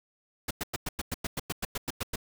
pink noise bursts, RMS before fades -32 dBFS, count 14, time 0.48-2.159 s, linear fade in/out 5 ms, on 28 ms, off 99 ms, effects none

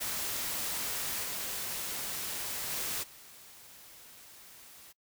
white noise with level steps, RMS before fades -35 / -37 / -35 / -53 dBFS, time 0-4.93 s, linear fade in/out 20 ms, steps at 1.22 / 2.69 / 3.02 s, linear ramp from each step 20 ms, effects noise-tail reverb RT60 0.1 s tail -23 dB re dry

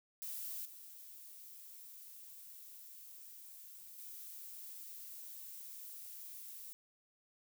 violet noise with level steps, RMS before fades -44 / -54 / -50 dBFS, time 0.22-6.73 s, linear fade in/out 0 ms, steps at 0.65 / 3.98 s, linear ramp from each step 5 ms, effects none

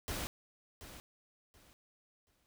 pink noise with echo, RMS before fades -39 dBFS, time 0.08-0.27 s, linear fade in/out 0 ms, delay 730 ms, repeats 3, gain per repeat -12 dB, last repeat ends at 2.46 s, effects none

